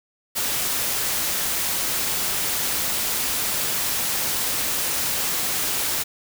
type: noise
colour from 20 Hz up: white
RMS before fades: -24 dBFS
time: 0.35-6.04 s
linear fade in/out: 20 ms
effects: none